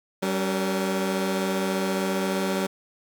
20% pulse tone cluster, 191.9 / 280.4 / 468.9 Hz, G3 / C#4 / A#4, -37 / +20 / +10 cents, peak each -20 / -27 / -28 dBFS, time 0.22-2.67 s, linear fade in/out 10 ms, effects none

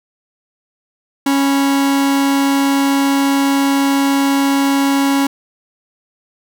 45% pulse tone pair together, 276.4 / 985 Hz, C#4 / B5, -5 / -5 cents, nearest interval octave + minor seventh, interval 2200 cents, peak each -12 / -24 dBFS, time 1.26-5.27 s, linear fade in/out 5 ms, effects none

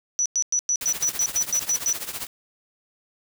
sine tone bursts, 5920 Hz, F#8, in tune, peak -19 dBFS, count 11, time 0.19-1.927 s, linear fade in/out 0 ms, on 67 ms, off 100 ms
white noise with tremolo, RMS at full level -29 dBFS, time 0.81-2.27 s, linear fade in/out 2 ms, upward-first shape triangle, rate 15 Hz, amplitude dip 85%
effects none

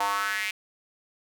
square tone with high-pass filter sweep, 100.5 Hz, G2, 44 cents sharp, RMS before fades -28 dBFS, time 0-0.51 s, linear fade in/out 5 ms, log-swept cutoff 840 to 2400 Hz, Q 4.3, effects none

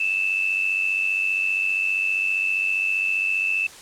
sine tone with amplitude modulation, 2637 Hz, E7, in tune, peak -17 dBFS, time 0-3.67 s, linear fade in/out 5 ms, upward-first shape sine, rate 95.1 Hz, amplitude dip 65%, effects white hiss -43 dBFS RMS until 3.81 s + low-pass 9000 Hz 12 dB/octave

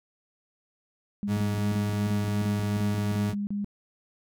sine tone bursts, 203.5 Hz, G#3, 35 cents flat, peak -27 dBFS, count 14, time 1.23-3.645 s, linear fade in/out 0 ms, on 140 ms, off 35 ms
40% pulse tone, 104.2 Hz, G#2, 6 cents sharp, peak -26 dBFS, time 1.27-3.35 s, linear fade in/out 50 ms
effects none

